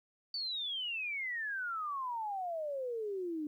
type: exponential sweep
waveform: sine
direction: down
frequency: 4594 to 293.7 Hz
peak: -35 dBFS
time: 0.34-3.47 s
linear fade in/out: 2 ms
effects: 12-bit